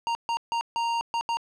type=tone bursts at uneven times; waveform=square; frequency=930 Hz; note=A#5; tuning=4 cents flat; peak=-25 dBFS; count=6; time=0.07-0.15 / 0.29-0.37 / 0.52-0.61 / 0.76-1.01 / 1.14-1.21 / 1.29-1.37 s; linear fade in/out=0 ms; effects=low-pass 5000 Hz 12 dB/octave